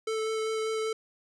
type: tone with vibrato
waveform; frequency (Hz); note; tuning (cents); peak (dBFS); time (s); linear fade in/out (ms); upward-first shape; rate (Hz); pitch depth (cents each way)
square; 440; A4; 0; -29; 0.07-0.93; 5; sine; 5.1; 10
effects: resampled to 22050 Hz